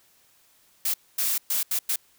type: noise bursts at uneven times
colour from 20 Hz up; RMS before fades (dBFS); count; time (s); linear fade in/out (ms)
blue; -25; 5; 0.85-0.94 / 1.18-1.38 / 1.5-1.63 / 1.71-1.79 / 1.89-1.96; 5
effects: white hiss -61 dBFS RMS until 2.18 s